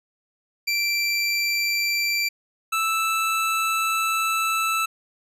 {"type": "tone pair in turn", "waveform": "25% pulse", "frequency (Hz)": [2349, 1318.3], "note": ["D7", "E6"], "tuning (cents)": [0, 0], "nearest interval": "minor seventh", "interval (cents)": 1000, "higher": "first", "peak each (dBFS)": -17, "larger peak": "neither", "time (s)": [[0.67, 2.29], [2.72, 4.86]], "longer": "second", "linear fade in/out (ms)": 10, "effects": ["resampled to 32000 Hz"]}